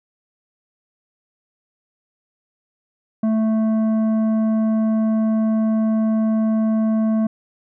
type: tone with tanh clipping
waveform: triangle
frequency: 220 Hz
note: A3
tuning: in tune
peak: -17 dBFS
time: 3.23-7.27 s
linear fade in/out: 5 ms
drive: 13 dB
effects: none